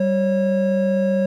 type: tone pair together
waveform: triangle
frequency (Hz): 193.8 / 545.9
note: G3 / C#5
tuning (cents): -20 / -27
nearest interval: octave + tritone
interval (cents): 1793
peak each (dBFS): -17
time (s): 0-1.26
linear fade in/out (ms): 5
effects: none